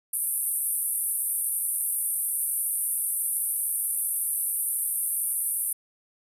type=band-pass noise; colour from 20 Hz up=pink; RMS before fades=-28 dBFS; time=0.13-5.73 s; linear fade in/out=5 ms; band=9000 to 13000 Hz; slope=96 dB/octave; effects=none

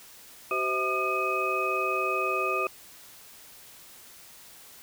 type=tone cluster; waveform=sine; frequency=382 / 516 / 645 / 1214 / 2534 Hz; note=G4 / C5 / E5 / D#6 / D#7; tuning=-45 / -24 / -38 / -43 / +31 cents; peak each=-32 / -35 / -35 / -28 / -31 dBFS; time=0.51-2.67 s; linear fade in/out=2 ms; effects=white hiss -50 dBFS RMS until 4.82 s

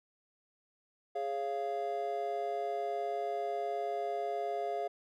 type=chord; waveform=triangle; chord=Db major; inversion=second; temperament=just; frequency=415.8 / 554.4 / 693 Hz; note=Ab4 / Db5 / F5; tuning=+2 / 0 / -14 cents; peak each=-36 / -39 / -33 dBFS; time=1.15-4.88 s; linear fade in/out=10 ms; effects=none

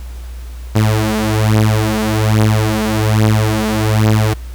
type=beating tone pair; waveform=sawtooth; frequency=107.7 / 108.9 Hz; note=A2 / A2; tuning=-37 / -17 cents; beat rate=1.2 Hz; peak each=-10 dBFS; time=0.75-4.34 s; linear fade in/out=10 ms; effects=added 60 Hz sine -25 dBFS peak until 4.54 s + pink hiss -42 dBFS RMS until 4.54 s

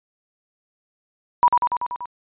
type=tone with echo; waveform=sine; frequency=973 Hz; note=B5; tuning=26 cents flat; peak=-10 dBFS; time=1.43-1.48 s; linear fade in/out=0 ms; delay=96 ms; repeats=6; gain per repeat=-3 dB; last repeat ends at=2.056 s; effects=resampled to 8000 Hz

